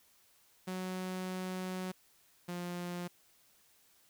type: tone pair in turn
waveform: sawtooth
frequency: 185 / 176.19 Hz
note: F#3 / F3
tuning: 0 / +16 cents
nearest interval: minor second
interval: 84 cents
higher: first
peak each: -33 / -34 dBFS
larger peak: first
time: 0.67-1.92 / 2.48-3.08 s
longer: first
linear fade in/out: 10 ms
effects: white hiss -67 dBFS RMS until 4.09 s